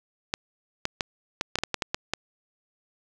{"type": "clicks", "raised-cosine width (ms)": 0.2, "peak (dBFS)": -8, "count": 11, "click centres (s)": [0.339, 0.854, 1.008, 1.411, 1.556, 1.587, 1.636, 1.743, 1.822, 1.945, 2.136], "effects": []}